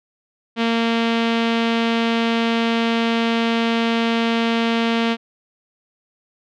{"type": "tone with low-pass filter", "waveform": "sawtooth", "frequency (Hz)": 230, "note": "A#3", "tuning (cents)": -23, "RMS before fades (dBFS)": -19, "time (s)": [0.56, 5.17], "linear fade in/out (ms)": 50, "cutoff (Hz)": 3300, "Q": 2.2, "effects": []}